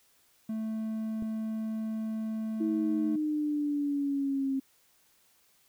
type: tone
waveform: triangle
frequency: 220 Hz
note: A3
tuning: in tune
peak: -29 dBFS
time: 0.49-3.16 s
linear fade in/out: 5 ms
type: click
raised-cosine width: 3 ms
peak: -29 dBFS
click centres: 1.224 s
type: exponential sweep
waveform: sine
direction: down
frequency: 323.9 to 267.3 Hz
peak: -27 dBFS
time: 2.6-4.6 s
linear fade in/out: 10 ms
effects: white hiss -66 dBFS RMS until 5.68 s

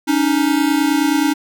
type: tone pair together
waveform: square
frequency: 280.7 / 310.2 Hz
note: C#4 / D#4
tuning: +22 / -5 cents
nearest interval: major second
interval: 173 cents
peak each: -17 dBFS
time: 0.07-1.34 s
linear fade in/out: 20 ms
effects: none

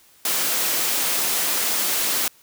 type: high-pass noise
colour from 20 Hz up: white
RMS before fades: -22 dBFS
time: 0.25-2.28 s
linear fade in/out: 2 ms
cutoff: 210 Hz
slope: 12 dB/octave
effects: white hiss -54 dBFS RMS until 2.42 s

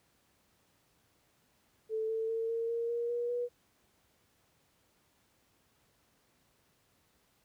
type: tone with pitch steps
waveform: sine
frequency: 440 / 446.1 / 452.4 / 458.7 / 465.1 / 471.6 / 478.2 / 484.8 Hz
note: A4 / A4 / A4 / A#4 / A#4 / A#4 / A#4 / B4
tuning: 0 / +24 / +48 / -28 / -4 / +20 / +44 / -32 cents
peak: -31 dBFS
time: 1.89-3.49 s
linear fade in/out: 50 ms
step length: 200 ms
effects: pink hiss -71 dBFS RMS until 7.44 s + high-pass 60 Hz 12 dB/octave

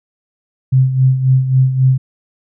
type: tone with tremolo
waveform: sine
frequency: 130.81 Hz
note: C3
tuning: in tune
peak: -6 dBFS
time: 0.72-1.98 s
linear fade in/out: 10 ms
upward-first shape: sine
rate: 3.7 Hz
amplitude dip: 65%
effects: none

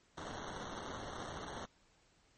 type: noise with sample-and-hold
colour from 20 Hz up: blue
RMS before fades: -45 dBFS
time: 0.17-1.66 s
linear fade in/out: 10 ms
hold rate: 2450 Hz
effects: pink hiss -70 dBFS RMS until 2.37 s + MP3 32 kbps

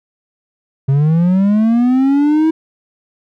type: linear sweep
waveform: triangle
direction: up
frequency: 132.5 to 323.1 Hz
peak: -7 dBFS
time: 0.88-2.51 s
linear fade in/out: 10 ms
effects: none

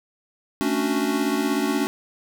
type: chord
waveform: square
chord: D major seventh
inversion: second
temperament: equal with one note detuned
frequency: 220.9 / 277.2 / 293.7 / 370 Hz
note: A3 / C#4 / D4 / F#4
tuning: +7 / 0 / 0 / 0 cents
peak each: -28 / -26 / -27 / -28 dBFS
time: 0.61-1.87 s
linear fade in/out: 0 ms
effects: none

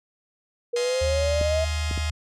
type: exponential sweep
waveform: sine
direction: up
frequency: 475.1 to 648 Hz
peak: -22 dBFS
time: 0.73-1.65 s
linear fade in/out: 10 ms
type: chord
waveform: 5% pulse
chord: F minor seventh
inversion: third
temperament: just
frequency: 628.6 / 698.5 / 838.1 / 1047.7 Hz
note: Eb5 / F5 / Ab5 / C6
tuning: +18 / 0 / +16 / +2 cents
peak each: -25 dBFS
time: 0.76-2.1 s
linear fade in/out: 2 ms
type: tone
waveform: sine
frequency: 77.3 Hz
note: D#2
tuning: 11 cents flat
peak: -24 dBFS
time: 1.01-2.11 s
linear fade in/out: 10 ms
type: clicks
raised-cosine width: 3 ms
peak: -19 dBFS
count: 3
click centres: 1.413 / 1.912 / 1.977 s
effects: low-pass 7000 Hz 12 dB/octave

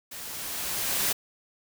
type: noise with level ramp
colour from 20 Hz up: white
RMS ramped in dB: -40 to -25 dBFS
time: 0.11-1.13 s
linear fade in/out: 10 ms
effects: none

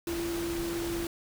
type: tone in noise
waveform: sine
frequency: 339.3 Hz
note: F4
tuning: 50 cents flat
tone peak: -31 dBFS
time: 0.07-1.07 s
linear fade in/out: 2 ms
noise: pink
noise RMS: -38 dBFS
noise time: 0.07-1.07 s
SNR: +4 dB
effects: none

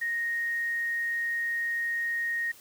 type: tone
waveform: sine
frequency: 1864.7 Hz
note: A#6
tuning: in tune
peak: -27 dBFS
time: 0.01-2.52 s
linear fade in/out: 10 ms
effects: white hiss -53 dBFS RMS until 2.6 s

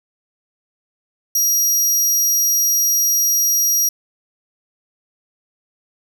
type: tone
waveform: 25% pulse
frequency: 5720 Hz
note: F8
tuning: 41 cents sharp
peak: -9 dBFS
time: 1.35-3.89 s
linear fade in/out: 5 ms
effects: none

